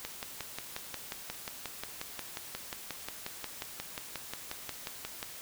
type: click train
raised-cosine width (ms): 0.2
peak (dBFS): -19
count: 30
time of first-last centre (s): 0.05-5.229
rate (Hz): 5.6
effects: white hiss -46 dBFS RMS until 5.41 s